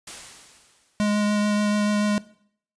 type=noise with exponential decay; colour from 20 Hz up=white; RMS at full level=-35 dBFS; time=0.07-1.27 s; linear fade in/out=5 ms; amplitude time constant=260 ms
type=tone with vibrato; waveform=square; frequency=208.2 Hz; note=G#3; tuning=5 cents sharp; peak=-20 dBFS; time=1-2.18 s; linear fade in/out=0 ms; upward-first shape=triangle; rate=6.9 Hz; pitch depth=13 cents each way
effects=noise-tail reverb RT60 0.6 s tail -19 dB re dry + resampled to 22050 Hz